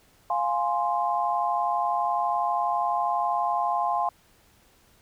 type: chord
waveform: sine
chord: F minor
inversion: none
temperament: equal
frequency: 698.5 / 830.6 / 1046.5 Hz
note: F5 / Ab5 / C6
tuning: 0 / 0 / 0 cents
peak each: -27 dBFS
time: 0.3-4.09 s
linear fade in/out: 2 ms
effects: pink hiss -60 dBFS RMS until 5.01 s